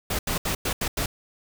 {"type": "noise bursts at uneven times", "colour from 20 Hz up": "pink", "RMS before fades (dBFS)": -26, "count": 6, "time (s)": [[0.1, 0.19], [0.27, 0.38], [0.45, 0.55], [0.65, 0.73], [0.81, 0.88], [0.97, 1.06]], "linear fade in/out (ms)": 5, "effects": []}